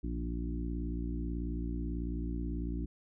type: harmonic tone with a mistuned harmonic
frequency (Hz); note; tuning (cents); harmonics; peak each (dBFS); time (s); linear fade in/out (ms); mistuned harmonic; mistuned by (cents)
58.3; A#1; +1; 1 / 2 / 3 / 4 / 5 / 6; -35 / -46 / -42 / -44 / -41 / -47; 0.03-2.86; 10; 3; -30
effects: none